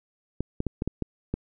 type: clicks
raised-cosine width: 3 ms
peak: -14 dBFS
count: 7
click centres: 0.406 / 0.604 / 0.667 / 0.821 / 0.876 / 1.023 / 1.34 s
effects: none